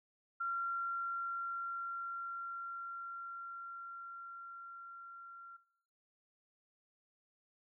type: tone with level ramp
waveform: sine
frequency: 1374 Hz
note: F6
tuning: 29 cents flat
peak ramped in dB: -34 to -50 dBFS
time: 0.4-5.57 s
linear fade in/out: 10 ms
effects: noise-tail reverb RT60 0.6 s tail -17 dB re dry